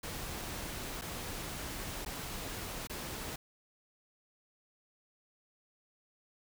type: noise with dropouts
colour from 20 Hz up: pink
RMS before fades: -41 dBFS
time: 0.03-3.36 s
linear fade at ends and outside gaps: 5 ms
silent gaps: 1.013-1.019 / 2.05-2.06 / 2.872-2.896 s
effects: none